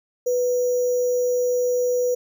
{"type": "tone with sample-and-hold", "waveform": "sine", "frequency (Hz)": 493.9, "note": "B4", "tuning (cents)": 0, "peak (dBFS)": -18, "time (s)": [0.26, 2.15], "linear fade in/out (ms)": 10, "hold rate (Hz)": 6300, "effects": []}